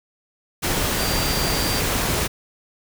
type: tone in noise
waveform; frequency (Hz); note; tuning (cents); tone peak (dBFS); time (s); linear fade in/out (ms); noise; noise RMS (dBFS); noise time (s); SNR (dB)
sine; 4708; D8; +3; -28; 0.98-1.81; 20; pink; -22; 0.62-2.28; -9
effects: none